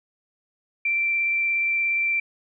sine tone with vibrato, 2349 Hz, D7, in tune, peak -20 dBFS, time 0.85-2.2 s, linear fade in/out 5 ms, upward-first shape triangle, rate 17 Hz, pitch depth 9 cents each way, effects none

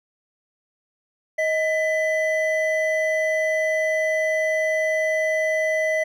triangle tone pair together, 630 / 2000 Hz, D#5 / B6, +21 / +21 cents, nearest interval octave + minor sixth, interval 2000 cents, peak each -19 / -22 dBFS, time 1.38-6.04 s, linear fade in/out 10 ms, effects none

